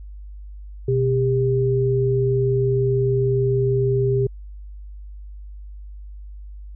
sine tone pair together, 125.7 / 399.1 Hz, B2 / G4, +31 / +31 cents, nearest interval octave + minor sixth, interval 2000 cents, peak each -19 dBFS, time 0.88-4.27 s, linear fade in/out 5 ms, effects added 50 Hz sine -34 dBFS peak until 6.75 s

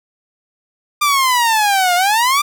sawtooth exponential two-way sweep, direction down then up, 1200 to 698.5 to 1200 Hz, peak -8 dBFS, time 1.01-2.42 s, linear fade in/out 10 ms, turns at 1.95 s, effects none

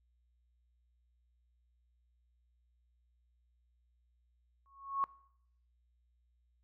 sine tone with exponential growth, 1100 Hz, C#6, 14 cents flat, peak -27 dBFS, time 4.66-5.04 s, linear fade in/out 0 ms, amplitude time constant 81 ms, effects noise-tail reverb RT60 0.7 s tail -22 dB re dry + added 60 Hz sine -70 dBFS peak until 6.63 s

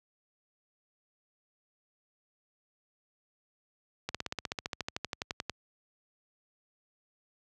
slowing click train, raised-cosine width 0.2 ms, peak -16 dBFS, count 20, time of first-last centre 4.09-5.497 s, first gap 56 ms, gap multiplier 1.03, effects high-pass 60 Hz 12 dB/octave

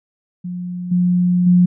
sine tone with level steps, 178.5 Hz, F3, 38 cents sharp, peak -23 / -12 / -8 dBFS, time 0.44-1.66 s, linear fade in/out 10 ms, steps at 0.91 / 1.46 s, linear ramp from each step 10 ms, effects none

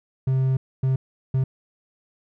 triangle tone bursts at uneven times, 131.7 Hz, C3, 12 cents sharp, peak -16 dBFS, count 3, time 0.27-0.57 / 0.83-0.96 / 1.34-1.44 s, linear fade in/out 5 ms, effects none

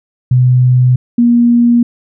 sine tone pair in turn, 126 / 237.9 Hz, B2 / A#3, +35 / +35 cents, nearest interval major seventh, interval 1100 cents, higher second, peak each -5 dBFS, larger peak neither, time 0.31-0.96 / 1.18-1.83 s, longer neither, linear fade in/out 5 ms, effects none

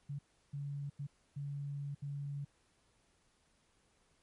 sine tone bursts at uneven times, 142.2 Hz, C#3, 45 cents sharp, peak -38 dBFS, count 5, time 0.09-0.19 / 0.53-0.9 / 0.99-1.07 / 1.36-1.95 / 2.02-2.45 s, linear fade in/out 10 ms, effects pink hiss -73 dBFS RMS until 4.22 s + MP3 48 kbps

